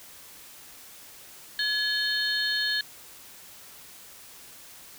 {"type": "tone cluster", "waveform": "sine", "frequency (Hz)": [1696, 3077, 3659, 4297], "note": ["G#6", "G7", "A#7", "C8"], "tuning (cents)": [36, -33, -33, 45], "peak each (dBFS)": [-27, -33, -33, -28], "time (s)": [1.59, 2.81], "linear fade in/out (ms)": 2, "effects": ["tanh soft clip ceiling -16 dBFS", "white hiss -48 dBFS RMS until 4.98 s"]}